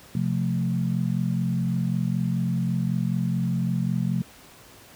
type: chord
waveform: sine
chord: F major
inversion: second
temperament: equal with one note detuned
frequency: 130.81 / 175.93 / 220 Hz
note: C3 / F3 / A3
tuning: 0 / +13 / 0 cents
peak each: -26 / -25 / -29 dBFS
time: 0.15-4.22 s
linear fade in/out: 2 ms
effects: pink hiss -49 dBFS RMS until 4.95 s + high-pass 60 Hz 12 dB/octave